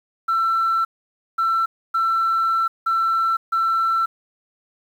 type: tone bursts at uneven times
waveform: sine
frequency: 1341 Hz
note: E6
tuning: 29 cents sharp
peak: -15 dBFS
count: 5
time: 0.28-0.85 / 1.38-1.66 / 1.94-2.68 / 2.86-3.37 / 3.52-4.06 s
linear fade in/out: 10 ms
effects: tanh soft clip ceiling -14 dBFS + 8-bit